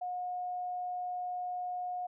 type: tone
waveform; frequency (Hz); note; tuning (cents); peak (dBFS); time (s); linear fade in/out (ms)
sine; 722; F#5; -43; -34; 0.01-2.07; 10
effects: none